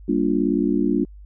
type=chord; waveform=sine; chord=G minor seventh; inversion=none; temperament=just; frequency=196 / 235.2 / 294 / 352.8 Hz; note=G3 / Bb3 / D4 / F4; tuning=0 / +16 / +2 / +18 cents; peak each=-24 / -23 / -21 / -24 dBFS; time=0.08-1.05 s; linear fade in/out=10 ms; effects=added 50 Hz sine -39 dBFS peak until 1.25 s